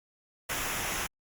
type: noise with comb filter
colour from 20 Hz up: pink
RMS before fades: -33 dBFS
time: 0.49-1.07 s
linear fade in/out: 10 ms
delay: 0.23 ms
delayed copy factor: -0.6
effects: Opus 48 kbps